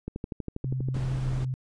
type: click train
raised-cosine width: 3 ms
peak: -20 dBFS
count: 12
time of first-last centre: 0.08-0.967 s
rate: 12.4 Hz
type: tone with pitch glide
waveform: sine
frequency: 130.3 to 129.33 Hz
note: C3 to C3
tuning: -7 to -20 cents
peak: -27 dBFS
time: 0.64-1.54 s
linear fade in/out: 0 ms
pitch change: -13 cents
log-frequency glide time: 1.19-1.39 s
type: noise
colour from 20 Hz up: brown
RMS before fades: -34 dBFS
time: 0.94-1.45 s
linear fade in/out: 5 ms
effects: resampled to 22050 Hz